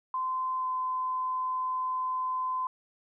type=tone with pitch glide; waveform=sine; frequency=1032 to 1024.9 Hz; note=C6 to C6; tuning=-24 to -36 cents; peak=-28 dBFS; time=0.14-2.67 s; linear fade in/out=2 ms; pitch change=-12 cents; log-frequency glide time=0.59-0.65 s; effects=none